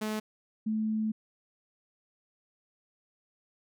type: tone pair in turn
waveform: sawtooth / sine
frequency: 215.1 / 217.6 Hz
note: A3 / A3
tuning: -39 / -19 cents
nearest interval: unison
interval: 20 cents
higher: second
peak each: -27 dBFS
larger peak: neither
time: 0.01-0.2 / 0.66-1.12 s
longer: second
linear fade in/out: 10 ms
effects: none